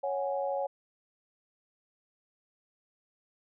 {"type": "chord", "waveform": "sine", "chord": "C# suspended fourth", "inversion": "none", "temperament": "just", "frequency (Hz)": [554.4, 739.2, 831.5], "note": ["C#5", "F#5", "G#5"], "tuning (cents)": [0, -2, 2], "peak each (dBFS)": [-31, -36, -36], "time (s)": [0.03, 0.67], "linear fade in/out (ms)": 10, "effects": []}